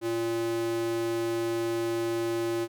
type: tone with high-pass filter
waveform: square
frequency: 115.2 Hz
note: A#2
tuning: 20 cents flat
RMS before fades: -29 dBFS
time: 0.01-2.68 s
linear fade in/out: 50 ms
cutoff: 290 Hz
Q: 4.1
effects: none